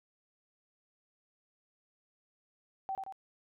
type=tone with echo; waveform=sine; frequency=772 Hz; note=G5; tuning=27 cents flat; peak=-33 dBFS; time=2.89-2.95 s; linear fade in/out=0 ms; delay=87 ms; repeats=2; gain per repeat=-4 dB; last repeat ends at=3.124 s; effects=none